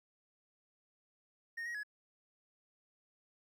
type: tone with pitch steps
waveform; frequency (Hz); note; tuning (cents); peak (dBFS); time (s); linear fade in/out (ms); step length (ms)
triangle; 1849 / 1894 / 1688; A#6 / A#6 / G#6; -15 / +27 / +28; -37; 1.57-1.834; 10; 88
effects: 13-bit